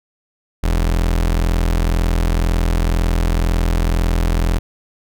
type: tone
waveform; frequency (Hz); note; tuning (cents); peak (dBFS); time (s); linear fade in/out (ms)
35% pulse; 41.99; E1; +33; -12; 0.63-4.59; 10
effects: none